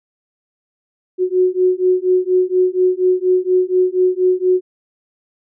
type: beating tone pair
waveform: sine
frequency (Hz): 365.2 / 369.4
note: F#4 / F#4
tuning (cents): -23 / -3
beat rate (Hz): 4.2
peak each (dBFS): -15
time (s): 1.18-4.61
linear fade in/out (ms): 50
effects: none